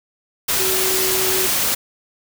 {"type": "tone in noise", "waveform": "sine", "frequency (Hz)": 376, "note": "F#4", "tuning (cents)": 28, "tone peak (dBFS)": -23, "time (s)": [0.59, 1.47], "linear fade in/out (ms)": 10, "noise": "white", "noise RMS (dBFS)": -19, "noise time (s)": [0.48, 1.75], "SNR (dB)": -7, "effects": []}